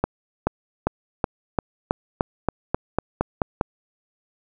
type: accelerating click train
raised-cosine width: 1 ms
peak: -5 dBFS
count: 13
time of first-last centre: 0.04-3.611 s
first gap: 430 ms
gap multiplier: 0.93
effects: none